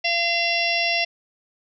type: harmonic tone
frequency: 684 Hz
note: F5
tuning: 36 cents flat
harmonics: 1 / 3 / 4 / 5 / 6 / 7 / 8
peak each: -26 / -26 / -23 / -31 / -35 / -30 / -29 dBFS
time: 0.04-1.05 s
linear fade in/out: 10 ms
effects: none